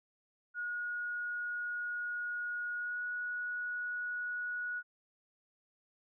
sine tone with pitch glide, 1446 to 1461.1 Hz, F#6 to F#6, -40 to -22 cents, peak -35 dBFS, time 0.54-4.83 s, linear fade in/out 50 ms, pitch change +18 cents, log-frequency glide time 2.77-3.01 s, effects none

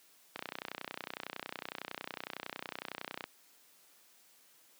click train, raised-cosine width 0.3 ms, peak -22 dBFS, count 90, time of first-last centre 0.36-3.24 s, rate 30.9 Hz, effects white hiss -64 dBFS RMS until 4.79 s + high-pass 200 Hz 12 dB/octave

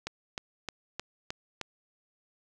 click train, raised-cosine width 0.2 ms, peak -17 dBFS, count 6, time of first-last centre 0.07-1.613 s, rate 3.24 Hz, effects none

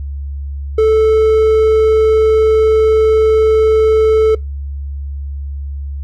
triangle tone, 438 Hz, A4, 8 cents flat, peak -5 dBFS, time 0.78-4.35 s, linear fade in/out 5 ms, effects noise-tail reverb RT60 0.2 s tail -23 dB re dry + added 70 Hz sine -20 dBFS peak until 6.03 s

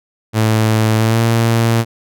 sawtooth tone with pitch glide, 110 to 115.07 Hz, A2 to A#2, 0 to -22 cents, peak -7 dBFS, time 0.33-1.85 s, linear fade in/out 50 ms, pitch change +78 cents, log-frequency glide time 0.97-1.2 s, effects none

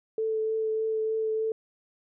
sine tone with vibrato, 439.9 Hz, A4, in tune, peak -25 dBFS, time 0.18-1.52 s, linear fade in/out 2 ms, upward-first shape triangle, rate 3.3 Hz, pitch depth 13 cents each way, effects none

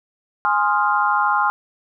sine chord, F minor seventh, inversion first, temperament equal, 830.6 / 1046.5 / 1244.5 / 1396.9 Hz, Ab5 / C6 / Eb6 / F6, 0 / 0 / 0 / 0 cents, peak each -20 / -20 / -23 / -21 dBFS, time 0.45-1.5 s, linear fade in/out 0 ms, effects none

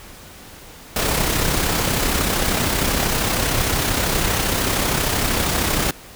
pink noise with amplitude modulation, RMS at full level -18 dBFS, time 0.96-5.91 s, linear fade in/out 2 ms, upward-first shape sine, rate 32.9 Hz, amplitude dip 40%, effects pink hiss -41 dBFS RMS until 6.15 s

